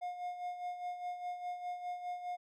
triangle tone with tremolo, 715 Hz, F5, 41 cents sharp, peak -34 dBFS, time 0.01-2.37 s, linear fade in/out 20 ms, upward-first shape sine, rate 4.9 Hz, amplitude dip 60%, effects none

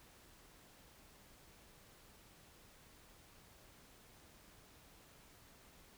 silence, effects pink hiss -63 dBFS RMS until 5.97 s

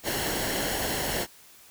pink noise with comb filter, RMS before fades -29 dBFS, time 0.03-1.27 s, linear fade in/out 50 ms, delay 0.82 ms, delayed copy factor -0.55, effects white hiss -53 dBFS RMS until 1.7 s

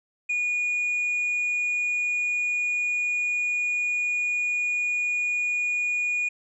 triangle tone with hard clipping, 2449 Hz, D#7, 28 cents flat, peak -22 dBFS, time 0.29-6.29 s, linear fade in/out 10 ms, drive 1 dB, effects resampled to 24000 Hz

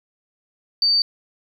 triangle tone, 4600 Hz, D8, 37 cents flat, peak -11 dBFS, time 0.82-1.02 s, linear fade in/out 2 ms, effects tanh soft clip ceiling -13 dBFS

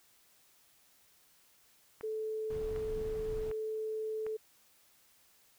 click train, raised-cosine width 0.5 ms, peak -32 dBFS, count 4, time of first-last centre 2.01-4.266 s, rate 1.33 Hz
sine tone, 436.1 Hz, A4, 15 cents flat, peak -34 dBFS, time 2.03-4.37 s, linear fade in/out 10 ms
brown noise, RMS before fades -43 dBFS, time 2.5-3.51 s, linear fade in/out 5 ms
effects white hiss -66 dBFS RMS until 5.58 s

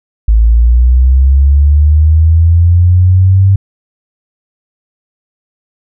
sine linear sweep, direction up, 53.6 to 98 Hz, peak -3 dBFS, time 0.28-3.56 s, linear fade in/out 5 ms, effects none

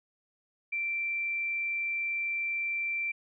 sine tone, 2349 Hz, D7, in tune, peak -29 dBFS, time 0.72-3.12 s, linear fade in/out 10 ms, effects none

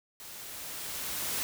white noise with level ramp, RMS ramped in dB -46 to -32 dBFS, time 0.2-1.43 s, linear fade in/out 0 ms, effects none

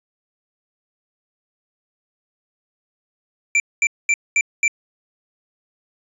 square tone bursts, 2349 Hz, D7, in tune, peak -14 dBFS, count 5, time 3.55-4.68 s, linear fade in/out 2 ms, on 50 ms, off 220 ms, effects resampled to 22050 Hz + 9-bit

